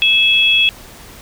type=tone pair together; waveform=sine; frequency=2608 / 3337 Hz; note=E7 / G#7; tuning=-19 / +8 cents; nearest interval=major third; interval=427 cents; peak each=-12 dBFS; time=0.02-0.69 s; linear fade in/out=0 ms; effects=pink hiss -38 dBFS RMS until 1.21 s